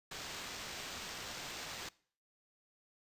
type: noise with sample-and-hold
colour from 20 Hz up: white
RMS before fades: -45 dBFS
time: 0.11-1.89 s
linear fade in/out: 5 ms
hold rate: 11025 Hz
effects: noise-tail reverb RT60 0.5 s tail -22 dB re dry + resampled to 32000 Hz